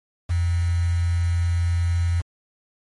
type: tone with quantisation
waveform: sine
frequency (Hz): 85.9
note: F2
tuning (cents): -28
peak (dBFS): -18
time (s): 0.29-2.22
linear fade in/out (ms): 20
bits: 6
effects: MP3 48 kbps